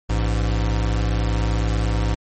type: tone pair together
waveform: square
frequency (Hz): 54.88 / 103.83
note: A1 / G#2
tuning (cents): -4 / 0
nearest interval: major seventh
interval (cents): 1104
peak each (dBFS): -20 / -24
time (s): 0.09-2.15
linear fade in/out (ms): 10
effects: MP3 32 kbps